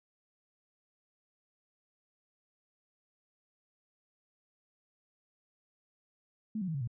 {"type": "tone with pitch steps", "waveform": "sine", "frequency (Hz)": [216.8, 186.57, 160.55, 138.16, 118.9], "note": ["A3", "F#3", "E3", "C#3", "A#2"], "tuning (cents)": [-25, 15, -45, -5, 35], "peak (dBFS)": -32, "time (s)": [6.55, 6.875], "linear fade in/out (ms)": 5, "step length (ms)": 65, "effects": []}